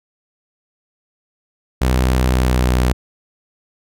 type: tone with pitch glide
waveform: sawtooth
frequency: 63.4 to 62.17 Hz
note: B1 to B1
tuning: +46 to +12 cents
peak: -9 dBFS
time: 1.81-2.93 s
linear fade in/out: 10 ms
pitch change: -34 cents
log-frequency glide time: 2.24-2.77 s
effects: none